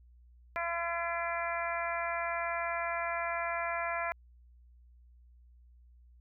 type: harmonic tone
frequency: 339.4 Hz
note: F4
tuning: 49 cents flat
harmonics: 2 / 3 / 4 / 5 / 6 / 7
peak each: -36 / -38 / -39 / -40 / -41 / -41 dBFS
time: 0.56-4.12 s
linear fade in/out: 0 ms
effects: added 60 Hz sine -56 dBFS peak until 6.2 s